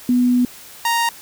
sine / sawtooth tone pair in turn, 246.9 / 932.2 Hz, B3 / A#5, 0 / 0 cents, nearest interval octave + major seventh, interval 2300 cents, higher second, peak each -12 dBFS, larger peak neither, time 0.09-0.45 / 0.85-1.09 s, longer first, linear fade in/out 2 ms, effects white hiss -40 dBFS RMS until 1.21 s

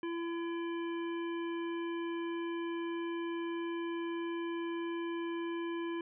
harmonic tone, 337.7 Hz, E4, 42 cents sharp, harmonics 1 / 3 / 5 / 7 / 9, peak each -35 / -45 / -49 / -52 / -54 dBFS, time 0.03-6.01 s, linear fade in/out 2 ms, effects none

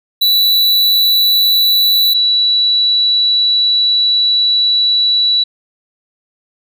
square / sine tone pair in turn, 3951 / 3936 Hz, B7 / B7, 0 / -7 cents, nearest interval unison, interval 7 cents, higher first, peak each -9 dBFS, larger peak neither, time 0.21-2.14 / 2.14-5.44 s, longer second, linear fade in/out 10 ms, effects none

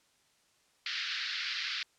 white band-pass noise, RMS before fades -36 dBFS, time 0.86-1.83 s, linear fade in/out 2 ms, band 1400 to 4900 Hz, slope 48 dB/octave, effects white hiss -69 dBFS RMS until 1.98 s + low-pass 8000 Hz 12 dB/octave

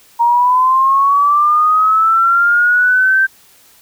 sine linear sweep, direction up, 932.3 to 1568 Hz, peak -8 dBFS, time 0.19-3.27 s, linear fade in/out 20 ms, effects white hiss -47 dBFS RMS until 3.81 s

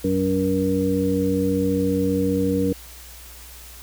harmonic tone, 94.8 Hz, F#2, 43 cents sharp, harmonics 1 / 2 / 3 / 5, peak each -28 / -24 / -22 / -23 dBFS, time 0.04-2.73 s, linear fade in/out 5 ms, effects added 60 Hz sine -43 dBFS peak until 3.82 s + white hiss -43 dBFS RMS until 3.82 s

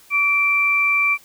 sine tone pair together, 1145 / 2349 Hz, D6 / D7, -44 / 0 cents, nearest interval octave, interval 1244 cents, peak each -24 / -15 dBFS, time 0.1-1.18 s, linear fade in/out 50 ms, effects white hiss -50 dBFS RMS until 1.24 s

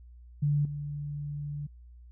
sine tone with level steps, 145.9 Hz, D3, 11 cents flat, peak -23 / -33 dBFS, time 0.42-1.67 s, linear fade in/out 10 ms, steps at 0.65 s, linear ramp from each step 2 ms, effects added 60 Hz sine -48 dBFS peak until 2.11 s

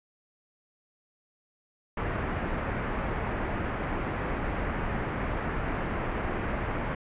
pink low-pass noise, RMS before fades -31 dBFS, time 1.97-6.95 s, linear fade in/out 5 ms, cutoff 2100 Hz, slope 24 dB/octave, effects resampled to 8000 Hz

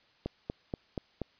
click train, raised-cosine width 2 ms, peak -20 dBFS, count 5, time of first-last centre 0.26-1.217 s, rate 4.18 Hz, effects white hiss -65 dBFS RMS until 1.39 s + resampled to 11025 Hz

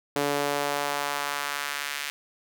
sawtooth tone with high-pass filter sweep, 143.7 Hz, D3, 37 cents flat, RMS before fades -29 dBFS, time 0.16-2.1 s, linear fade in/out 0 ms, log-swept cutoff 380 to 2100 Hz, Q 1.2, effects none

